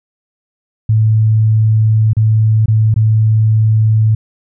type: tone with dropouts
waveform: sine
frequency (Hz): 109.5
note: A2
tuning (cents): -8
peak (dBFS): -7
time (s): 0.89-4.15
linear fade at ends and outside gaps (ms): 5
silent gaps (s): 2.133-2.167 / 2.659-2.681 / 2.942-2.961
effects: none